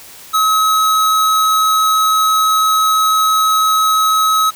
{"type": "tone", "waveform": "square", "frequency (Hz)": 1281, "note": "E6", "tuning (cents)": -50, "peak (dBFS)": -11, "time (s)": [0.33, 4.51], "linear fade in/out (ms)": 20, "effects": ["white hiss -37 dBFS RMS until 4.55 s"]}